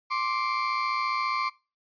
35% pulse tone pair together, 1052.4 / 1167 Hz, C6 / D6, +10 / -11 cents, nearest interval major second, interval 179 cents, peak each -27 dBFS, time 0.1-1.5 s, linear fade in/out 20 ms, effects noise-tail reverb RT60 0.3 s tail -21 dB re dry + resampled to 11025 Hz

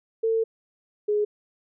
sine tone pair in turn, 450 / 417.8 Hz, A4 / G#4, +39 / +10 cents, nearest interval minor second, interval 129 cents, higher first, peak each -20 dBFS, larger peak neither, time 0.23-0.44 / 1.08-1.25 s, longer first, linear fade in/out 10 ms, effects none

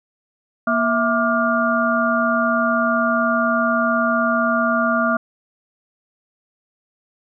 harmonic tone with a mistuned harmonic, 235.8 Hz, A#3, 20 cents sharp, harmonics 1 / 3 / 5 / 6, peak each -21 / -21 / -21 / -21 dBFS, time 0.67-5.17 s, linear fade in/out 5 ms, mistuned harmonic 3, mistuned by -130 cents, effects none

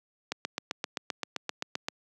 click train, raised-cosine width 0.2 ms, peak -13 dBFS, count 13, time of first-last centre 0.32-1.885 s, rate 7.67 Hz, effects high-pass 200 Hz 12 dB/octave

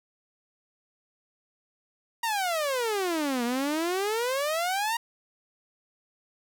sawtooth exponential two-way sweep, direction down then up, 947 to 233.1 to 947 Hz, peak -22 dBFS, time 2.23-4.97 s, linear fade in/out 5 ms, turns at 3.44 s, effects none

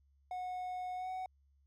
triangle tone with pitch glide, 731 to 745.5 Hz, F#5 to F#5, -21 to +13 cents, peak -36 dBFS, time 0.31-1.26 s, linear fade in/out 2 ms, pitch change +34 cents, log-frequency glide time 0.96-1.09 s, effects added 69 Hz sine -67 dBFS peak until 1.66 s

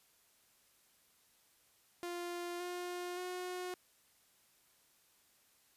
sawtooth tone with pitch steps, 349.2 / 355.7 / 362.4 Hz, F4 / F4 / F#4, 0 / +32 / -36 cents, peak -36 dBFS, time 2.03-3.74 s, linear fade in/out 0 ms, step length 570 ms, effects white hiss -70 dBFS RMS until 5.76 s + resampled to 32000 Hz

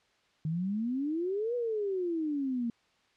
sine exponential two-way sweep, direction up then down, 151.9 to 493.6 to 228.8 Hz, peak -29 dBFS, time 0.45-2.7 s, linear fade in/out 2 ms, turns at 1.55 s, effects white hiss -68 dBFS RMS until 3.16 s + low-pass 4000 Hz 12 dB/octave

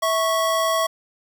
square tone pair together, 652 / 1107.3 Hz, E5 / C#6, -19 / -2 cents, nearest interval major sixth, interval 917 cents, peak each -22 dBFS, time 0.02-0.87 s, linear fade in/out 10 ms, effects none

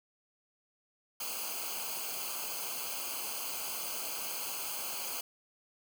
white noise with comb filter, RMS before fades -38 dBFS, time 1.2-5.21 s, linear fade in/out 5 ms, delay 0.54 ms, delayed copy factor -0.85, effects none

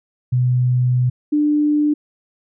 sine tone pair in turn, 125.1 / 297.5 Hz, B2 / D4, +23 / +22 cents, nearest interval octave + minor third, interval 1499 cents, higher second, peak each -13 dBFS, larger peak neither, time 0.32-1.1 / 1.32-1.94 s, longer first, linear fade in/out 10 ms, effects none

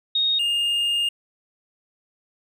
sine / triangle tone pair in turn, 3729 / 2827 Hz, A#7 / F7, 0 / +20 cents, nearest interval perfect fourth, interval 480 cents, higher first, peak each -18 dBFS, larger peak neither, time 0.15-0.39 / 0.39-1.09 s, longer second, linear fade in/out 5 ms, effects none

